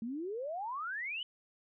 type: exponential sweep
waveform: sine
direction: up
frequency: 217.2 to 3078 Hz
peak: -36 dBFS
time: 0.02-1.23 s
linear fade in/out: 2 ms
effects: none